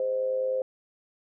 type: tone with amplitude modulation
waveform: sine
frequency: 519 Hz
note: C5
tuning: 14 cents flat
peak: -22 dBFS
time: 0-0.62 s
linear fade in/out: 2 ms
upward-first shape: sine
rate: 110 Hz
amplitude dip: 55%
effects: none